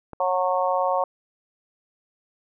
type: click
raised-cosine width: 1 ms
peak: -22 dBFS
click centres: 0.133 s
type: harmonic tone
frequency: 183 Hz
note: F#3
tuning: 19 cents flat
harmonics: 3 / 4 / 5 / 6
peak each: -24 / -25 / -26 / -27 dBFS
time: 0.2-1.04 s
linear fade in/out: 2 ms
effects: none